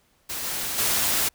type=noise with level steps; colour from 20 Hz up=white; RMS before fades=-31 / -29 / -23 dBFS; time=0.29-1.29 s; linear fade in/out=10 ms; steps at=0.44 / 0.78 s; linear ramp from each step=5 ms; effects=pink hiss -64 dBFS RMS until 1.34 s